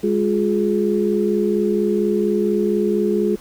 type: tone cluster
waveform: sine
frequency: 205.7 / 356.5 / 420.8 Hz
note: G#3 / F4 / G#4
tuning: -16 / +36 / +23 cents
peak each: -20 dBFS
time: 0.03-3.36 s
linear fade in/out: 10 ms
effects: pink hiss -45 dBFS RMS until 3.4 s